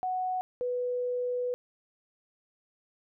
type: tone pair in turn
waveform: sine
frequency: 740 / 493.9 Hz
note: F#5 / B4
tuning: 0 / 0 cents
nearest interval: perfect fifth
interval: 700 cents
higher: first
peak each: -28 dBFS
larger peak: neither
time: 0.03-0.41 / 0.61-1.54 s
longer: second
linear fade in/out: 0 ms
effects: none